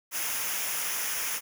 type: noise with comb filter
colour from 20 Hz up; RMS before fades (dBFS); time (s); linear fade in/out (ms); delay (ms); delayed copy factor
white; -31; 0.11-1.41; 50; 0.24; -0.65
effects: none